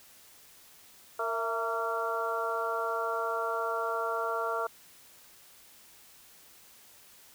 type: harmonic tone with a mistuned harmonic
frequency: 229.3 Hz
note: A#3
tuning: 28 cents flat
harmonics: 2 / 3 / 4 / 5 / 6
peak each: -35 / -35 / -38 / -36 / -34 dBFS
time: 1.19-4.67 s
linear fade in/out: 5 ms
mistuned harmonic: 3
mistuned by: -51 cents
effects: white hiss -56 dBFS RMS until 7.34 s